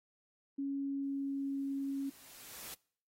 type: tone with pitch glide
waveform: sine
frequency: 277.2 to 275.1 Hz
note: C#4 to C#4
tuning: 0 to -13 cents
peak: -34 dBFS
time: 0.58-2.1 s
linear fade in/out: 10 ms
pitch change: -13 cents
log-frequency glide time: 0.76-1.74 s
type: noise with exponential growth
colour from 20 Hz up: white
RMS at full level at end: -45 dBFS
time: 1.03-2.74 s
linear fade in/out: 0 ms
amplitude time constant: 370 ms
effects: noise-tail reverb RT60 0.6 s tail -26 dB re dry + AAC 48 kbps